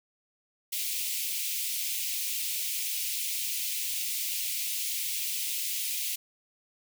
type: high-pass noise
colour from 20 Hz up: white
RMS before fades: -32 dBFS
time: 0.72-6.16 s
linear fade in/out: 10 ms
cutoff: 2200 Hz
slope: 48 dB/octave
effects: none